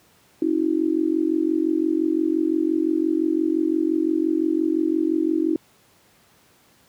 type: tone with amplitude modulation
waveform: sine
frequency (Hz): 320.8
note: E4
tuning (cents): -47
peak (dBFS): -14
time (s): 0.42-5.56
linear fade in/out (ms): 2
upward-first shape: sine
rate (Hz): 45.8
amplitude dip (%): 95
effects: pink hiss -57 dBFS RMS until 6.88 s + high-pass 100 Hz 12 dB/octave